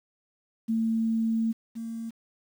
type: tone pair in turn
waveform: sine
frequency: 224.9 / 227.6 Hz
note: A3 / A#3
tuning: +38 / -41 cents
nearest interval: unison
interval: 21 cents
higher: second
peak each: -23 / -32 dBFS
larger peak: first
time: 0.68-1.53 / 1.75-2.11 s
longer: first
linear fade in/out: 20 ms
effects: 9-bit